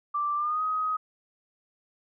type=tone with pitch glide; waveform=sine; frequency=1174.7 to 1259 Hz; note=D6 to D#6; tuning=0 to +20 cents; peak=-25 dBFS; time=0.14-0.97 s; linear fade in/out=10 ms; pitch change=+120 cents; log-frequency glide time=0.36-0.62 s; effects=none